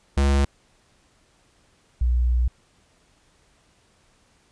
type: tone pair in turn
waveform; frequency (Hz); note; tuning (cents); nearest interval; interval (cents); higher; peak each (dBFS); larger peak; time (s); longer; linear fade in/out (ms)
square / sine; 69.5 / 60.67; C#2 / B1; +5 / -30; major second; 235; first; -17; neither; 0.17-0.45 / 2.01-2.48; second; 5
effects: pink hiss -61 dBFS RMS until 4.51 s + resampled to 22050 Hz